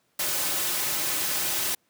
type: noise with comb filter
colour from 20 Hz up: white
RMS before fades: -27 dBFS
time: 0.19-1.75 s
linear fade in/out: 5 ms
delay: 4.3 ms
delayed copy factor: -0.5
effects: pink hiss -69 dBFS RMS until 1.89 s + high-pass 150 Hz 12 dB/octave